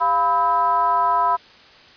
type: tone with frequency modulation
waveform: sine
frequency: 995 Hz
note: B5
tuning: 13 cents sharp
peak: -15 dBFS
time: 0-1.37 s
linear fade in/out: 20 ms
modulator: 299 Hz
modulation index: 0.84
effects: white hiss -47 dBFS RMS until 1.96 s + resampled to 11025 Hz